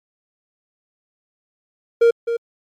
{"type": "tone with echo", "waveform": "triangle", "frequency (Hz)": 466.2, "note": "A#4", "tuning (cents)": 0, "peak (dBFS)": -7, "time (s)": [2.01, 2.11], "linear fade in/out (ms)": 10, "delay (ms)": 260, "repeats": 1, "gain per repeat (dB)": -9, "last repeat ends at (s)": 2.37, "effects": ["MP3 96 kbps"]}